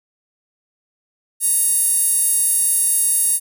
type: tone with high-pass filter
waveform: sawtooth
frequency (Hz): 932.3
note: A#5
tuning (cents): 0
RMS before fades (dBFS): -17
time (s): 1.4-3.4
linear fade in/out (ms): 50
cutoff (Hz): 10000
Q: 5.6
effects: none